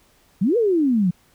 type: exponential two-way sweep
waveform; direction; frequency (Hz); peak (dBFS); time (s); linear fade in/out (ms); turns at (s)
sine; up then down; 168.4 to 493.9 to 168.4; -15; 0.41-1.11; 10; 0.57
effects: pink hiss -58 dBFS RMS until 1.34 s